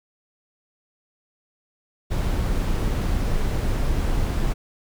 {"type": "noise", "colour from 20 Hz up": "brown", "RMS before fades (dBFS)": -22, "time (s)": [2.1, 4.54], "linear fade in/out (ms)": 20, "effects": []}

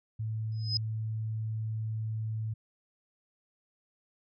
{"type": "tone", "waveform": "sine", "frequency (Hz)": 110, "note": "A2", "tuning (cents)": 0, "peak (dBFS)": -31, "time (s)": [0.19, 2.54], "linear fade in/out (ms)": 10}
{"type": "tone with exponential growth", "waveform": "sine", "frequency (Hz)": 5060, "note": "D#8", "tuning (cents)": 28, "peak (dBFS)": -24, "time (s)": [0.52, 0.77], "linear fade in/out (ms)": 1, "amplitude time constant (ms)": 53}
{"effects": []}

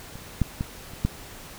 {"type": "clicks", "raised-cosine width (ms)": 5, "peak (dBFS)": [-26, -8, -14, -28, -9], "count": 5, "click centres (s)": [0.156, 0.417, 0.609, 0.936, 1.05], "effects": ["pink hiss -43 dBFS RMS until 1.58 s"]}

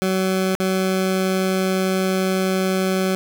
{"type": "tone with dropouts", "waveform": "20% pulse", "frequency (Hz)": 188.4, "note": "F#3", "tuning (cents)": 32, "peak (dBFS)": -13, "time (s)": [0.02, 3.15], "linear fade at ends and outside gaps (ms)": 0, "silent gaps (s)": [0.551, 0.6], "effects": []}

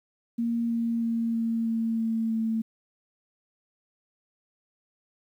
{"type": "tone with pitch steps", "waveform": "sine", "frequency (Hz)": [233.1, 231.5, 229.9, 228.3, 226.7, 225.2, 223.6], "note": ["A#3", "A#3", "A#3", "A#3", "A#3", "A3", "A3"], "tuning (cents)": [0, -12, -24, -36, -48, 40, 28], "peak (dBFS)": -24, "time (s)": [0.38, 2.62], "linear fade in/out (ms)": 10, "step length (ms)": 320, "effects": ["10-bit"]}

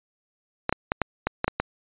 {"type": "clicks", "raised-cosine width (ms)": 0.5, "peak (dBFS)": -7, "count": 8, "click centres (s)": [0.694, 0.726, 0.919, 1.017, 1.27, 1.444, 1.48, 1.6], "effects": ["resampled to 8000 Hz"]}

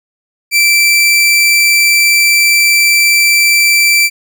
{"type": "tone", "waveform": "sawtooth", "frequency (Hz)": 2337, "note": "D7", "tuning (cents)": -9, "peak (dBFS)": -3, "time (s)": [0.51, 4.1], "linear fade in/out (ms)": 50, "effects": []}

